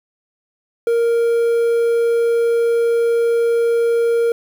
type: tone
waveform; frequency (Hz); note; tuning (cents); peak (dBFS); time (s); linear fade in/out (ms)
triangle; 466.2; A#4; 0; -11; 0.87-4.32; 2
effects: 7-bit